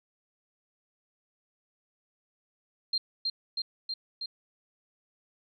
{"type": "tone with echo", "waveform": "sine", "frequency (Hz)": 4186, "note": "C8", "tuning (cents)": 0, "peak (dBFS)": -25, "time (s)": [2.93, 2.98], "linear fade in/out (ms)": 5, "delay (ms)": 320, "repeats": 4, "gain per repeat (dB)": -2, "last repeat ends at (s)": 4.26, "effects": []}